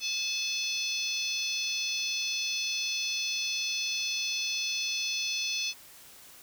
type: harmonic tone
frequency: 864 Hz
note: A5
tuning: 32 cents flat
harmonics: 3 / 4 / 5 / 6 / 7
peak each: -34 / -35 / -36 / -37 / -37 dBFS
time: 0-5.74 s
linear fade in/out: 50 ms
effects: white hiss -52 dBFS RMS until 6.42 s